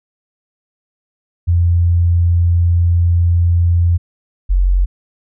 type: tone pair in turn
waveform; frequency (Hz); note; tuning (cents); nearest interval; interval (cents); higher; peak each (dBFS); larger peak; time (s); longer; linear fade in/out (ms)
sine; 86.2 / 45.66; F2 / F#1; -22 / -22; major seventh; 1100; first; -9; neither; 1.47-3.98 / 4.49-4.86; first; 20
effects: none